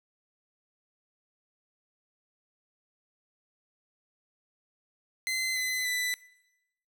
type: tone with pitch steps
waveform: sawtooth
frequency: 2057 / 2024 / 1991.5 Hz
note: C7 / B6 / B6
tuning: -30 / +42 / +14 cents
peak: -25 dBFS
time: 5.27-6.14 s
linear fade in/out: 0 ms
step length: 290 ms
effects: noise-tail reverb RT60 0.9 s tail -20 dB re dry